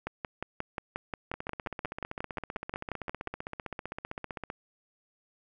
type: two click trains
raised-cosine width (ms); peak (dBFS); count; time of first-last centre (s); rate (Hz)
0.5; -21 / -18; 50 / 19; 1.34-4.501 / 0.07-3.273; 15.5 / 5.62
effects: none